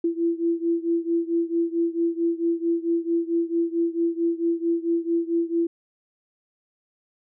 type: beating tone pair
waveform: sine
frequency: 334.7 / 339.2 Hz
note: E4 / E4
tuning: +26 / +50 cents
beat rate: 4.5 Hz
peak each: -23 / -25 dBFS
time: 0.04-5.67 s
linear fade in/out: 5 ms
effects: none